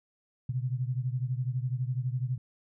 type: beating tone pair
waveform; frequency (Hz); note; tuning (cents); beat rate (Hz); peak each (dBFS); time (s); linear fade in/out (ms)
sine; 123.2 / 135.2; B2 / C#3; -4 / -43; 12; -30 / -33; 0.49-2.38; 5
effects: none